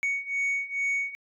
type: beating tone pair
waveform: sine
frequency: 2229 / 2231.3 Hz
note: C#7 / C#7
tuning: +9 / +11 cents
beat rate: 2.3 Hz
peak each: -28 / -26 dBFS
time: 0.03-1.15 s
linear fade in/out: 0 ms
effects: tanh soft clip ceiling -23 dBFS